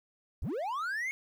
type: linear sweep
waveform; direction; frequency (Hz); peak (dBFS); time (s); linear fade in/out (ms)
triangle; up; 32 to 2202; -30; 0.42-1.11; 0
effects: 11-bit